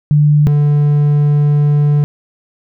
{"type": "tone pair in turn", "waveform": ["sine", "triangle"], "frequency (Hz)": [148.3, 146.6], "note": ["D3", "D3"], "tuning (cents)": [17, -3], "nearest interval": "unison", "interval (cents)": 20, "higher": "first", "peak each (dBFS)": -6, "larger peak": "neither", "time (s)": [[0.11, 0.47], [0.47, 2.04]], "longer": "second", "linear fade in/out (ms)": 0, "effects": []}